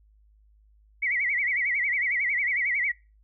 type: tone with vibrato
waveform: sine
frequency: 2100 Hz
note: C7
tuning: 6 cents sharp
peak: -23 dBFS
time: 1.02-2.92 s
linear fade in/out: 10 ms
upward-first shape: sine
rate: 11 Hz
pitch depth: 160 cents each way
effects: noise-tail reverb RT60 0.3 s tail -24 dB re dry + added 52 Hz sine -56 dBFS peak until 3.23 s